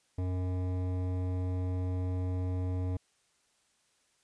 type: tone with hard clipping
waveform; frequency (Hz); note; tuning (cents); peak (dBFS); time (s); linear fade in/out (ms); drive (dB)
triangle; 91.5; F#2; -19; -32; 0.18-2.97; 5; 18
effects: white hiss -71 dBFS RMS until 4.23 s + resampled to 22050 Hz